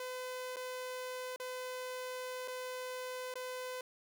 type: tone with dropouts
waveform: sawtooth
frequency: 507 Hz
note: B4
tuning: 45 cents sharp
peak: -36 dBFS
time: 0-3.81 s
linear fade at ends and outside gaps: 2 ms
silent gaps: 0.56-0.567 / 1.361-1.399 / 2.477-2.481 / 3.34-3.355 s
effects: none